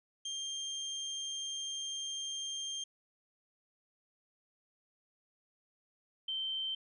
30% pulse / sine tone pair in turn, 3186 / 3113 Hz, G7 / G7, +27 / -13 cents, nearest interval unison, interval 40 cents, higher first, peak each -34 / -34 dBFS, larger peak neither, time 0.25-2.84 / 6.28-6.75 s, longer first, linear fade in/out 5 ms, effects resampled to 24000 Hz

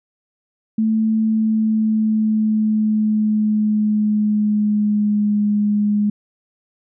sine tone with pitch glide, 220 to 207.7 Hz, A3 to G#3, 0 to 0 cents, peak -14 dBFS, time 0.78-6.1 s, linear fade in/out 5 ms, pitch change -100 cents, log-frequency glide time 1.21-5.41 s, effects none

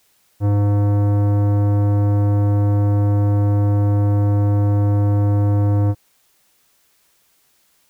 sine tone with tanh clipping, 102.1 Hz, G#2, 29 cents flat, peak -15 dBFS, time 0.4-5.95 s, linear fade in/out 50 ms, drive 16 dB, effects white hiss -60 dBFS RMS until 7.89 s

